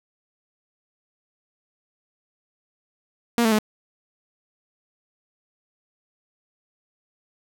sawtooth tone with pitch steps, 235.8 / 222.3 / 213.8 Hz, A#3 / A3 / A3, +20 / +18 / -49 cents, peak -13 dBFS, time 3.38-3.587 s, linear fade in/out 0 ms, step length 69 ms, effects none

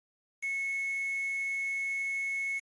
sine tone with quantisation, 2194 Hz, C#7, 18 cents flat, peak -30 dBFS, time 0.42-2.6 s, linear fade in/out 20 ms, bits 7, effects MP3 48 kbps

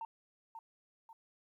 sine tone with echo, 906 Hz, A#5, 50 cents flat, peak -38 dBFS, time 0.01-0.05 s, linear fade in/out 2 ms, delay 540 ms, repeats 2, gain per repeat -7 dB, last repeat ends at 1.13 s, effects tanh soft clip ceiling -35 dBFS + 13-bit

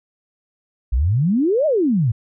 sine exponential two-way sweep, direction up then down, 53.9 to 647 to 103.7 Hz, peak -14 dBFS, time 0.92-2.12 s, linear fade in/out 10 ms, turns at 1.66 s, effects none

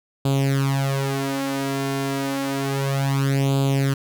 sawtooth tone with flanger, 137.1 Hz, C#3, 19 cents flat, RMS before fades -22 dBFS, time 0.25-3.94 s, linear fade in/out 5 ms, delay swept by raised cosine 0.26 to 4.46 ms, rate 0.3 Hz, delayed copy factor +0.8, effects none

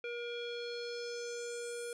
square tone with low-pass filter sweep, 476.2 Hz, A#4, 37 cents sharp, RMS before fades -41 dBFS, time 0.04-1.93 s, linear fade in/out 2 ms, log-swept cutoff 2600 to 10000 Hz, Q 3.7, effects none

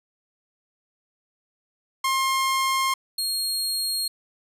sawtooth tone pair in turn, 1065 / 4260 Hz, C6 / C8, +30 / +30 cents, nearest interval 2 octaves, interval 2400 cents, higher second, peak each -17 / -21 dBFS, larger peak first, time 2.04-2.94 / 3.18-4.08 s, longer neither, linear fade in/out 5 ms, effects resampled to 32000 Hz

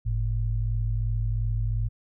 sine tone pair together, 47.17 / 110 Hz, F#1 / A2, +34 / 0 cents, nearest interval octave + minor third, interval 1466 cents, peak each -26 dBFS, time 0.05-1.89 s, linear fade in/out 20 ms, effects none

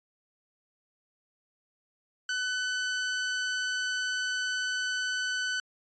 sawtooth tone, 1503 Hz, F#6, 27 cents sharp, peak -25 dBFS, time 2.29-5.6 s, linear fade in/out 2 ms, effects resampled to 16000 Hz

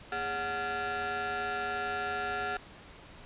30% pulse ring-modulated tone, 324.2 Hz, E4, 29 cents flat, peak -26 dBFS, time 0.12-2.57 s, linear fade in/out 2 ms, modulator 1060 Hz, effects pink hiss -51 dBFS RMS until 3.25 s + resampled to 8000 Hz

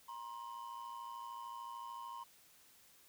triangle ring-modulated tone, 1004 Hz, B5, 28 cents sharp, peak -40 dBFS, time 0.08-2.24 s, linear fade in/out 10 ms, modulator 56.7 Hz, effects white hiss -65 dBFS RMS until 3.08 s

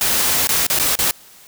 white noise with dropouts, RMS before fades -17 dBFS, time 0.01-1.11 s, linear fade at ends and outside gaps 1 ms, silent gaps 0.472-0.491 / 0.667-0.7 / 0.789-0.797 / 0.954-0.989 s, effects white hiss -45 dBFS RMS until 1.47 s

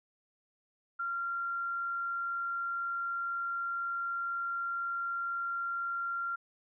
sine tone, 1381 Hz, F6, 20 cents flat, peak -32 dBFS, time 0.99-6.36 s, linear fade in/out 10 ms, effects none

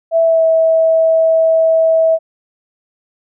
sine tone with pitch glide, 659.3 to 648.7 Hz, E5 to E5, 0 to -28 cents, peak -8 dBFS, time 0.11-2.19 s, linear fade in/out 50 ms, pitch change -28 cents, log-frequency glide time 0.23-0.44 s, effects none

